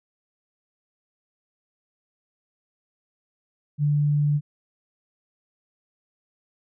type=tone; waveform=sine; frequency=146.83 Hz; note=D3; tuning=in tune; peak=-18 dBFS; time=3.78-4.41 s; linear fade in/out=50 ms; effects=none